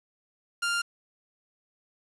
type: tone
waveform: sawtooth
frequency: 1396.9 Hz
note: F6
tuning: in tune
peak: -22 dBFS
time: 0.62-0.82 s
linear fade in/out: 10 ms
effects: resampled to 24000 Hz + 8-bit